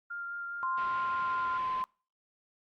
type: tone with vibrato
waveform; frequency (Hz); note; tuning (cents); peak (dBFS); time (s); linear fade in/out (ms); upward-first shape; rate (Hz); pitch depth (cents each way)
sine; 1396.9; F6; 0; -36; 0.1-1.58; 10; sine; 4.9; 9
type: tone with pitch glide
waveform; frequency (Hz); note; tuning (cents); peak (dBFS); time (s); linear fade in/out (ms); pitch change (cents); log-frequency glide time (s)
sine; 1046.5 to 1033.9; C6 to C6; 0 to -21; -30; 0.63-1.84; 0; -21; 1.17-1.47
type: low-pass noise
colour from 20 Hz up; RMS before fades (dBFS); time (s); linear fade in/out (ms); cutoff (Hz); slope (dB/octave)
white; -48; 0.77-1.83; 10; 2900; 24
effects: noise-tail reverb RT60 0.4 s tail -25 dB re dry + Opus 48 kbps